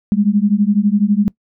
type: beating tone pair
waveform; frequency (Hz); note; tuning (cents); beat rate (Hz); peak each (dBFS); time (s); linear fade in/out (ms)
sine; 200 / 212; G3 / G#3; +35 / +36; 12; -14; 0.12-1.28; 0
effects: noise-tail reverb RT60 0.1 s tail -23 dB re dry